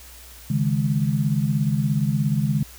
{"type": "chord", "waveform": "sine", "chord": "C# suspended second", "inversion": "none", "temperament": "equal", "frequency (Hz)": [138.59, 155.56, 207.7], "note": ["C#3", "D#3", "G#3"], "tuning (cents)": [0, 0, 0], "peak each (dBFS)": [-22, -23, -24], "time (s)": [0.5, 2.63], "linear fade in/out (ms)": 5, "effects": ["added 60 Hz sine -45 dBFS peak until 2.78 s", "white hiss -45 dBFS RMS until 2.78 s"]}